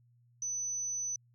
sine tone, 6000 Hz, F#8, 23 cents sharp, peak -33 dBFS, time 0.42-1.16 s, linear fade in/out 2 ms, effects added 120 Hz sine -63 dBFS peak until 1.34 s

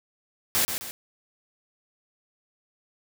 white noise with echo, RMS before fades -23 dBFS, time 0.55-0.65 s, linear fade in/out 0 ms, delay 130 ms, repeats 2, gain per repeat -7 dB, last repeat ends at 0.91 s, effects none

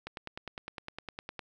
click train, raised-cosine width 0.3 ms, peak -23 dBFS, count 14, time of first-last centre 0.07-1.392 s, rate 9.83 Hz, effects none

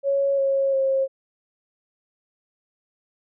sine tone with pitch steps, 554.4 / 545.5 / 536.8 Hz, C#5 / C#5 / C5, 0 / -28 / +44 cents, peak -18 dBFS, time 0.03-1.08 s, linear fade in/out 50 ms, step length 350 ms, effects none

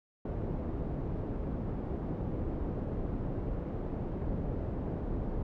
pink low-pass noise, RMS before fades -35 dBFS, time 0.25-5.43 s, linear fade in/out 5 ms, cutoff 470 Hz, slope 12 dB/octave, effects none

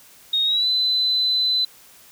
sine tone with pitch glide, 3729 to 4020 Hz, A#7 to B7, 0 to +30 cents, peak -17 dBFS, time 0.33-1.65 s, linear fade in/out 5 ms, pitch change +130 cents, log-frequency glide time 0.44-0.68 s, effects white hiss -49 dBFS RMS until 2.11 s

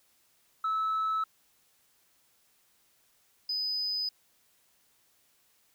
sine tone pair in turn, 1303 / 5001 Hz, E6 / D#8, -20 / +8 cents, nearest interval octave + major seventh, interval 2328 cents, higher second, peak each -25 / -28 dBFS, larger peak first, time 0.64-1.24 / 3.49-4.09 s, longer neither, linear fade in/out 5 ms, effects tanh soft clip ceiling -25 dBFS + white hiss -68 dBFS RMS until 5.74 s

